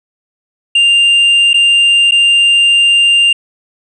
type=tone with dropouts; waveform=triangle; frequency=2794 Hz; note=F7; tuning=in tune; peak=-4 dBFS; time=0.75-3.33 s; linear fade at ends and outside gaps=5 ms; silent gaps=1.533-1.541 / 2.111-2.119 s; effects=resampled to 24000 Hz